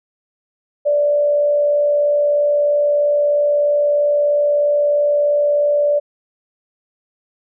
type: tone with frequency modulation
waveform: sine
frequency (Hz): 584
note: D5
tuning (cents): -10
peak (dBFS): -12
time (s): 0.85-6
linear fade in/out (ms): 20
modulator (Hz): 63.1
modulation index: 0.24
effects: none